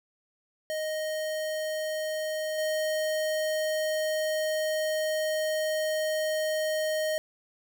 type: tone with level steps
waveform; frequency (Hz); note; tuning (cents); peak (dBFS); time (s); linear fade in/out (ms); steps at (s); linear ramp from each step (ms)
square; 622.3; D#5; 0; -30 / -27; 0.7-7.18; 0; 2.58; 5
effects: none